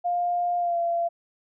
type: tone with pitch glide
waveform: sine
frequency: 704 to 683.6 Hz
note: F5 to F5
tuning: +14 to -37 cents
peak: -22 dBFS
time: 0.04-1.09 s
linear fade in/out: 20 ms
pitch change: -51 cents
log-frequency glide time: 0.58-0.78 s
effects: none